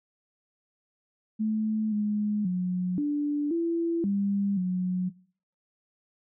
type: tone with pitch steps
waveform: sine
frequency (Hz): 216.9 / 209.3 / 181.3 / 292.5 / 335.7 / 199.8 / 182.5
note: A3 / G#3 / F#3 / D4 / E4 / G3 / F#3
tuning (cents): -25 / +14 / -35 / -7 / +32 / +33 / -24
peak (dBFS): -24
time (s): 1.39-5.1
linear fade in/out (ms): 20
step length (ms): 530
effects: noise-tail reverb RT60 0.5 s tail -21 dB re dry